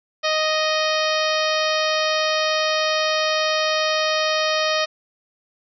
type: harmonic tone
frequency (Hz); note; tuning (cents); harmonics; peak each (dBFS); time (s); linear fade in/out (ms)
622.3; D#5; 0; 1 / 2 / 3 / 4 / 5 / 6 / 7 / 8 / 9; -22 / -25 / -27 / -28 / -29 / -30 / -30 / -31 / -32; 0.23-4.86; 20
effects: none